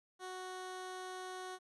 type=tone; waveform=15% pulse; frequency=370 Hz; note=F#4; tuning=in tune; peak=-37 dBFS; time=0.19-1.59 s; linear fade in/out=50 ms; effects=resampled to 24000 Hz + 13-bit